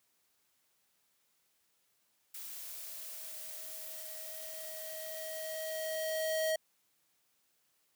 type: noise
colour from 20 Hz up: blue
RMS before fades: -45 dBFS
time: 2.34-6.52 s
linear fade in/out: 5 ms
type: tone with exponential growth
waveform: square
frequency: 635 Hz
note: D#5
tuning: 35 cents sharp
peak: -30 dBFS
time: 2.51-6.56 s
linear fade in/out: 5 ms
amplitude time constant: 880 ms
effects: white hiss -75 dBFS RMS until 7.95 s + high-pass 80 Hz 12 dB/octave